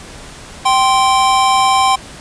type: tone pair together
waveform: square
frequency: 777.3 / 1046 Hz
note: G5 / C6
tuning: -15 / -1 cents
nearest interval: perfect fourth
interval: 514 cents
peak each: -13 dBFS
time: 0.65-1.96 s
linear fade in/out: 10 ms
effects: pink hiss -34 dBFS RMS until 2.2 s + resampled to 22050 Hz